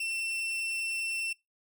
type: tone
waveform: 40% pulse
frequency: 2695 Hz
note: E7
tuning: 38 cents sharp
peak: -30 dBFS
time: 0-1.33 s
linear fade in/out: 5 ms
effects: noise-tail reverb RT60 0.2 s tail -23 dB re dry